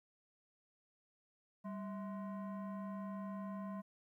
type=tone with frequency modulation; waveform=sine; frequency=196 Hz; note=G3; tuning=in tune; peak=-40 dBFS; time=1.64-3.82 s; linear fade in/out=20 ms; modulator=845 Hz; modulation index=0.69; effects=tanh soft clip ceiling -38 dBFS + 13-bit